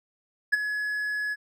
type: tone with ADSR envelope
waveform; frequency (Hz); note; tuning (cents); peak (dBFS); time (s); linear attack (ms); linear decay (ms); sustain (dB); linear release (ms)
triangle; 1693; G#6; +33; -14; 0.52-1.36; 17; 19; -11; 36
effects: none